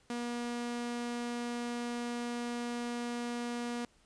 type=tone; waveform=sawtooth; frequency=239.5 Hz; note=A#3; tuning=47 cents sharp; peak=-31 dBFS; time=0.1-3.85 s; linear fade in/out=2 ms; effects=pink hiss -67 dBFS RMS until 4.05 s + resampled to 22050 Hz